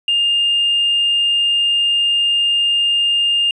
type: tone with hard clipping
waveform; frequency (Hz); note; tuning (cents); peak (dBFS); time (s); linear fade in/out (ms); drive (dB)
sine; 2815; F7; +13; -13; 0.08-3.51; 2; 1
effects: resampled to 24000 Hz